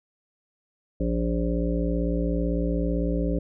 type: harmonic tone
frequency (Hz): 57.9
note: A#1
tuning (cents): -11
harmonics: 1 / 3 / 5 / 7 / 9 / 10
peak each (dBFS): -26 / -28 / -29 / -34 / -32 / -37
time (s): 1-3.39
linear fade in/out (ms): 5
effects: none